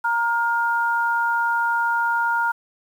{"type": "tone pair together", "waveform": "sine", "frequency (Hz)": [932.3, 1415.1], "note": ["A#5", "F6"], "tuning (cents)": [0, 22], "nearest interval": "perfect fifth", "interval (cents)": 722, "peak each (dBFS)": -21, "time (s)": [0.04, 2.52], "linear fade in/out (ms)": 10, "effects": ["8-bit"]}